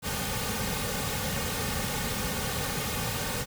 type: noise with comb filter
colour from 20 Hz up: pink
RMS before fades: -31 dBFS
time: 0.02-3.46 s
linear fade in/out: 50 ms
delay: 3 ms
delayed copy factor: -0.75
effects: none